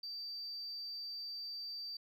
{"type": "tone", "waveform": "sine", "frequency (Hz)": 4652, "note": "D8", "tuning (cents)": -17, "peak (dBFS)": -40, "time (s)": [0.03, 1.97], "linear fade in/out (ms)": 5, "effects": ["tanh soft clip ceiling -38 dBFS"]}